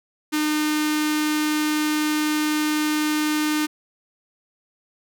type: tone with notch filter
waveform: sawtooth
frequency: 304 Hz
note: D#4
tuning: 40 cents flat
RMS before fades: -22 dBFS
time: 0.32-3.67 s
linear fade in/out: 20 ms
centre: 630 Hz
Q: 0.83
effects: none